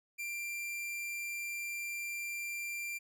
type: tone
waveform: 45% pulse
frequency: 2370 Hz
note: D7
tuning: 15 cents sharp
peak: -37 dBFS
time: 0.18-2.99 s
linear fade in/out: 20 ms
effects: none